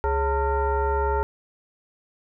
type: tone with frequency modulation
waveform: sine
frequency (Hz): 415.3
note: G#4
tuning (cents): 0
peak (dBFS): -20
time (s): 0.04-1.23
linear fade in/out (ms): 0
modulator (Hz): 484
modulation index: 1.5
effects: none